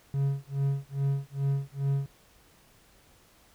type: tone with tremolo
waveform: triangle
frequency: 138.59 Hz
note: C#3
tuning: in tune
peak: -21 dBFS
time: 0.14-2.06 s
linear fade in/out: 0 ms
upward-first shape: sine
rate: 2.4 Hz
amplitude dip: 100%
effects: pink hiss -60 dBFS RMS until 3.54 s